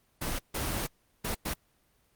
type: noise bursts at uneven times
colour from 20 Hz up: pink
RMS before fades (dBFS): -32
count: 4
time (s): 0.21-0.39 / 0.54-0.87 / 1.24-1.35 / 1.45-1.54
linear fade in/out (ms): 10
effects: pink hiss -69 dBFS RMS until 2.15 s + Opus 24 kbps